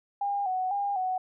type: tone with vibrato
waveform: sine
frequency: 774 Hz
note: G5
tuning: 22 cents flat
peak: -26 dBFS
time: 0.21-1.18 s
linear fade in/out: 5 ms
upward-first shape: square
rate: 2 Hz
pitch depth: 70 cents each way
effects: none